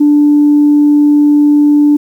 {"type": "tone", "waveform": "sine", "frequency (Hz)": 293.7, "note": "D4", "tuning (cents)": 0, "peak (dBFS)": -3, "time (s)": [0, 1.97], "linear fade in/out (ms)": 10, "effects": ["tanh soft clip ceiling 0 dBFS", "7-bit"]}